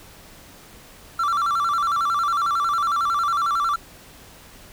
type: tone with vibrato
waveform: triangle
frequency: 1256 Hz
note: D#6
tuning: 16 cents sharp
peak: -17 dBFS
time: 1.19-3.76 s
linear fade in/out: 5 ms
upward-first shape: square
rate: 11 Hz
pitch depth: 130 cents each way
effects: pink hiss -46 dBFS RMS until 4.72 s